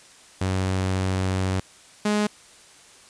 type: tone pair in turn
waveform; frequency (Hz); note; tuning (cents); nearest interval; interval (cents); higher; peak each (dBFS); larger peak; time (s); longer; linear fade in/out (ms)
sawtooth; 94.1 / 209.3; F#2 / G#3; +30 / +14; octave + major second; 1384; second; -18 / -16; second; 0.41-1.6 / 2.05-2.27; first; 5
effects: white hiss -50 dBFS RMS until 3.09 s + resampled to 22050 Hz